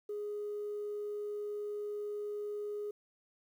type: tone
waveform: sine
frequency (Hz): 415.3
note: G#4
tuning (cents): 0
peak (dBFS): -35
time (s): 0.09-2.91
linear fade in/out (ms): 5
effects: tanh soft clip ceiling -33 dBFS + 11-bit